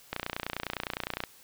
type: click train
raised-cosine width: 0.3 ms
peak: -15 dBFS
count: 34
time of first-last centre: 0.13-1.237 s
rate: 29.8 Hz
effects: white hiss -56 dBFS RMS until 1.43 s